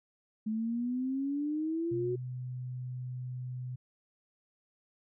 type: exponential sweep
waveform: sine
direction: up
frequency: 214.2 to 370 Hz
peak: -30 dBFS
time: 0.46-2.16 s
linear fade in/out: 10 ms
type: tone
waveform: sine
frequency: 126 Hz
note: B2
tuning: 35 cents sharp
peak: -36 dBFS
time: 1.91-3.76 s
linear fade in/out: 10 ms
effects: none